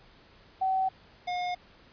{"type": "tone pair in turn", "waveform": ["sine", "square"], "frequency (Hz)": [760, 717.3], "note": ["F#5", "F5"], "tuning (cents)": [46, 46], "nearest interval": "minor second", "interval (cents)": 100, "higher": "first", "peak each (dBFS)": [-24, -30], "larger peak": "first", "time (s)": [[0.61, 0.89], [1.27, 1.55]], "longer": "neither", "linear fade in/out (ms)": 10, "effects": ["pink hiss -57 dBFS RMS until 1.92 s", "resampled to 11025 Hz"]}